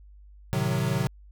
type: chord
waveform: square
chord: A diminished seventh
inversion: none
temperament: equal with one note detuned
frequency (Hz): 110 / 130.81 / 153.69 / 185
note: A2 / C3 / Eb3 / Gb3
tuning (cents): 0 / 0 / -21 / 0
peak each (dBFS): -32 / -28 / -31 / -31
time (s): 0.53-1.07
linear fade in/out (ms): 0
effects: added 50 Hz sine -47 dBFS peak until 1.31 s